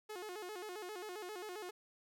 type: tone with vibrato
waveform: sawtooth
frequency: 392 Hz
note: G4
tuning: in tune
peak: -40 dBFS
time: 0.09-1.71 s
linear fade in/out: 10 ms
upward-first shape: square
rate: 7.5 Hz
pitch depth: 150 cents each way
effects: none